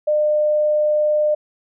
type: tone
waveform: sine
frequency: 603 Hz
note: D5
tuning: 46 cents sharp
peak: -14 dBFS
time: 0.07-1.35 s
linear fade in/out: 10 ms
effects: none